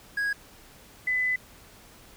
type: tone pair in turn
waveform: triangle / sine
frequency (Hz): 1652 / 2006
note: G#6 / B6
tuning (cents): -10 / +26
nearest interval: minor third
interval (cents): 336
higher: second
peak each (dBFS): -23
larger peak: neither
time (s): 0.17-0.33 / 1.07-1.36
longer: second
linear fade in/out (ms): 5
effects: pink hiss -52 dBFS RMS until 2.16 s